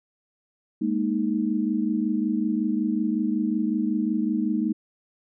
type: chord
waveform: sine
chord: Ab suspended second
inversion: none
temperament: equal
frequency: 207.7 / 233.1 / 311.1 Hz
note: Ab3 / Bb3 / Eb4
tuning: 0 / 0 / 0 cents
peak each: -26 dBFS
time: 0.81-4.73 s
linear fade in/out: 10 ms
effects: none